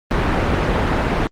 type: low-pass noise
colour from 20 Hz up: pink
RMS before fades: -18 dBFS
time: 0.11-1.27 s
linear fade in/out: 0 ms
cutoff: 2000 Hz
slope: 12 dB/octave
effects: Opus 24 kbps